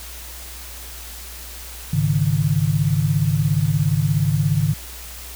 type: chord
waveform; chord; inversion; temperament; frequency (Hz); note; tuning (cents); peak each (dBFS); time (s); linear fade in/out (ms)
sine; Ab suspended fourth; none; equal; 103.83 / 138.59 / 155.56; Ab2 / Db3 / Eb3; 0 / 0 / 0; -22 / -20 / -19; 1.93-4.74; 5
effects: added 60 Hz sine -37 dBFS peak until 5.35 s + white hiss -37 dBFS RMS until 5.35 s